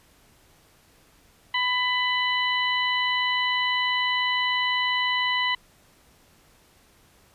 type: harmonic tone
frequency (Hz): 997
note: B5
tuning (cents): +16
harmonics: 1 / 2 / 3 / 4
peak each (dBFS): -27 / -25 / -27 / -34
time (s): 1.54-5.55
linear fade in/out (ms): 5
effects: pink hiss -58 dBFS RMS until 7.34 s + resampled to 32000 Hz